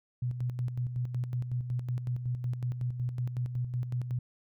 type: tone with tremolo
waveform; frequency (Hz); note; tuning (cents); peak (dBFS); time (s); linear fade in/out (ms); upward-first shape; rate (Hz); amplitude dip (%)
sine; 123.47; B2; 0; -28; 0.22-4.19; 5; square; 5.4; 55
effects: none